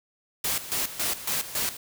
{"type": "noise with tremolo", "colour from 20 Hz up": "white", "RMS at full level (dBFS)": -27, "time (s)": [0.44, 1.77], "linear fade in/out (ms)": 5, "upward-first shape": "square", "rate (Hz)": 3.6, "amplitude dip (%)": 75, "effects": []}